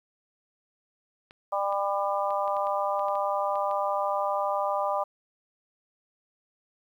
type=clicks; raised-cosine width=0.3 ms; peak=-32 dBFS; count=11; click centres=1.309 / 1.725 / 2.306 / 2.478 / 2.567 / 2.67 / 2.994 / 3.084 / 3.154 / 3.556 / 3.712 s
type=harmonic tone; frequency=199.3 Hz; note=G3; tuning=29 cents sharp; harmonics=3 / 4 / 5 / 6; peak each=-29 / -30 / -31 / -32 dBFS; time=1.52-5.04 s; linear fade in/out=10 ms
effects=10-bit